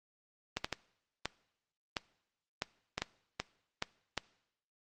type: clicks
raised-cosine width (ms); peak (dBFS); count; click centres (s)
0.2; -15; 11; 0.57 / 0.645 / 0.727 / 1.256 / 1.968 / 2.621 / 2.98 / 3.02 / 3.4 / 3.824 / 4.177
effects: noise-tail reverb RT60 0.8 s tail -21 dB re dry + Opus 32 kbps